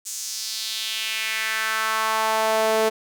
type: tone with high-pass filter sweep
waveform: sawtooth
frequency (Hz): 220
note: A3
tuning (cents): 0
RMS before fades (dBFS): -24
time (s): 0.05-2.9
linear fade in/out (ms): 20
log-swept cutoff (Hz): 7200 to 480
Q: 2.4
effects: none